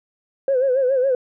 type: tone with vibrato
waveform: sine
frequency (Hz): 523.3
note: C5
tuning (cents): 0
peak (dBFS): -14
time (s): 0.48-1.15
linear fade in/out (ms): 2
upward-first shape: sine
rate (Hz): 7.2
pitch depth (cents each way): 94
effects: tanh soft clip ceiling -11 dBFS